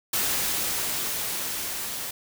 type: noise with level ramp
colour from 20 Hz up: white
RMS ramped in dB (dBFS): -25 to -33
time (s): 0.13-2.11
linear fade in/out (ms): 5
effects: none